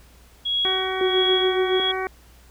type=tone with tremolo; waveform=sine; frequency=3322 Hz; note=G#7; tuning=in tune; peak=-19 dBFS; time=0.45-1.92 s; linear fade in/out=10 ms; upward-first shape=sine; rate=1.5 Hz; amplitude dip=80%
type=harmonic tone; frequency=377.1 Hz; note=F#4; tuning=33 cents sharp; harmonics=1 / 2 / 3 / 4 / 5 / 6; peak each=-27 / -30 / -32 / -33 / -34 / -35 dBFS; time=0.65-2.07 s; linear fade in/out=0 ms
type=tone; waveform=sine; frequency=370 Hz; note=F#4; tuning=in tune; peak=-20 dBFS; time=1.01-1.8 s; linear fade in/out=2 ms
effects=added 60 Hz sine -50 dBFS peak until 2.5 s + pink hiss -54 dBFS RMS until 2.5 s